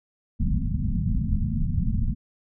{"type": "low-pass noise", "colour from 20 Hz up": "pink", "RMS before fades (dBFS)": -24, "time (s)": [0.39, 2.15], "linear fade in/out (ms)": 20, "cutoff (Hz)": 240, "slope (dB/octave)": 96, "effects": []}